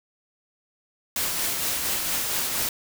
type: noise with tremolo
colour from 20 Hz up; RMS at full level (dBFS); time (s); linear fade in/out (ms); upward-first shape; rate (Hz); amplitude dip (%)
white; -25; 1.16-2.69; 2; triangle; 4.3; 35
effects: none